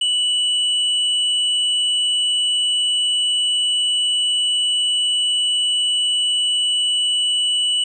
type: tone pair together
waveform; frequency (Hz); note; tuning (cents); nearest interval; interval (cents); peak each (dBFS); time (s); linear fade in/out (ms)
sine; 2960 / 8372; F#7 / C9; 0 / 0; octave + tritone; 1800; -16 / -27; 0.01-7.84; 5
effects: none